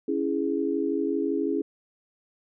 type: chord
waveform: sine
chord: C# minor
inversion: none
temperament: equal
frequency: 277.2 / 329.6 / 415.3 Hz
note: C#4 / E4 / G#4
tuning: 0 / 0 / 0 cents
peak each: -28 dBFS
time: 0.08-1.62 s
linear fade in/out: 5 ms
effects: none